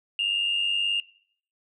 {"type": "tone pair together", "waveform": "sine", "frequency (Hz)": [2728, 2827], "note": ["F7", "F7"], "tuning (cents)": [-41, 20], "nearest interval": "minor second", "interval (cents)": 61, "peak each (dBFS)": [-28, -23], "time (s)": [0.19, 1], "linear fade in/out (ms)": 2, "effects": ["noise-tail reverb RT60 0.6 s tail -21 dB re dry", "tanh soft clip ceiling -18 dBFS"]}